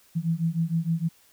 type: beating tone pair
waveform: sine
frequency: 162 / 168.5 Hz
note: E3 / E3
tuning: -30 / +38 cents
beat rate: 6.5 Hz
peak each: -26 / -26 dBFS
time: 0.15-1.09 s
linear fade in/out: 20 ms
effects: white hiss -59 dBFS RMS until 1.32 s